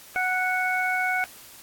harmonic tone, 739 Hz, F#5, 2 cents flat, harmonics 1 / 2 / 3, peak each -27 / -26 / -27 dBFS, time 0.16-1.24 s, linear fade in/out 0 ms, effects white hiss -47 dBFS RMS until 1.62 s + AAC 64 kbps

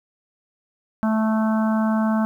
harmonic tone, 219.2 Hz, A3, 6 cents flat, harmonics 1 / 3 / 4 / 5 / 6 / 7, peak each -18 / -28 / -30 / -32 / -34 / -35 dBFS, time 1.03-2.25 s, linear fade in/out 0 ms, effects 9-bit

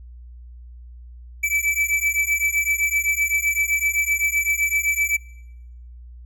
square beating tone pair, 2307 / 2314.8 Hz, D7 / D7, -31 / -26 cents, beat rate 7.8 Hz, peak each -23 / -22 dBFS, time 1.43-5.17 s, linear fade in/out 10 ms, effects noise-tail reverb RT60 0.9 s tail -24 dB re dry + added 60 Hz sine -38 dBFS peak until 6.25 s

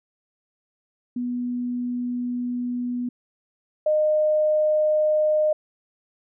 sine tone pair in turn, 245.1 / 612.6 Hz, B3 / D#5, -13 / -27 cents, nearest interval octave + major third, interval 1586 cents, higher second, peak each -24 / -17 dBFS, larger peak second, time 1.16-3.09 / 3.86-5.53 s, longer first, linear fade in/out 5 ms, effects none

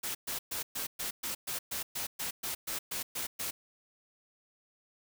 white noise bursts, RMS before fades -36 dBFS, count 15, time 0.03-3.51 s, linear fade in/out 10 ms, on 120 ms, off 120 ms, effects none

